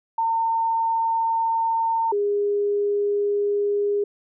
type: tone pair in turn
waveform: sine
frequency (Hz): 908 / 408.6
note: A#5 / G#4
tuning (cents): -46 / -28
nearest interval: octave + major second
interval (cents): 1382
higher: first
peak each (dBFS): -19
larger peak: neither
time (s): 0.18-2.12 / 2.12-4.04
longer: first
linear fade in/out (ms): 5
effects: none